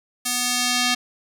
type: tone with band-pass filter sweep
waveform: square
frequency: 246.9 Hz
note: B3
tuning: in tune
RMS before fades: -22 dBFS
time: 0.25-0.95 s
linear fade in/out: 10 ms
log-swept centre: 8900 to 4000 Hz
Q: 0.9
effects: none